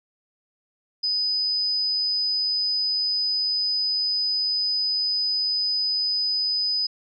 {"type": "tone", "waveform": "sine", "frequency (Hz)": 4999, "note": "D#8", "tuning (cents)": 7, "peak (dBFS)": -21, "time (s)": [1.03, 6.87], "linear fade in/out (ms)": 10, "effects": []}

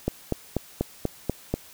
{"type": "click train", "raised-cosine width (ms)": 2, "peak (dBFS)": -10, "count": 7, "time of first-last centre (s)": [0.08, 1.54], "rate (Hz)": 4.11, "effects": ["white hiss -49 dBFS RMS until 1.73 s"]}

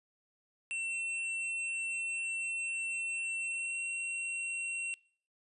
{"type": "tone with pitch glide", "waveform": "square", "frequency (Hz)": [2701, 2728], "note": ["E7", "F7"], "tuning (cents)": [42, -41], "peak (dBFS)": -35, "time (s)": [0.71, 4.94], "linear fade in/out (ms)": 0, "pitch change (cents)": 17, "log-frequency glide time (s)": [3.46, 3.79], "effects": ["noise-tail reverb RT60 0.5 s tail -23 dB re dry", "resampled to 24000 Hz"]}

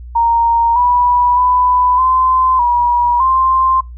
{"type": "tone with pitch steps", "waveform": "sine", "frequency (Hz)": [930, 979, 996, 1031, 964, 1048], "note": ["A#5", "B5", "B5", "C6", "B5", "C6"], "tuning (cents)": [-4, -15, 14, -26, -42, 2], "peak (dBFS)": -9, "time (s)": [0.15, 3.81], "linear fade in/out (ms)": 10, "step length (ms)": 610, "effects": ["noise-tail reverb RT60 0.2 s tail -23 dB re dry", "added 60 Hz sine -28 dBFS peak until 3.97 s"]}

